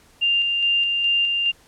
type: tone with tremolo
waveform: sine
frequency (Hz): 2794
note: F7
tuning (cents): 0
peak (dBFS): -16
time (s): 0.21-1.52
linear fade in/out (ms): 20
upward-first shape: square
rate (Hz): 2.4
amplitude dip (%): 30
effects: pink hiss -54 dBFS RMS until 1.67 s + low-pass 12000 Hz 12 dB/octave